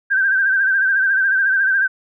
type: tone with vibrato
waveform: sine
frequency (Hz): 1568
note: G6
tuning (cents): 0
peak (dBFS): -13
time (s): 0.1-1.88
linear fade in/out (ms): 20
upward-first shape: sine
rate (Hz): 14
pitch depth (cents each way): 58
effects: none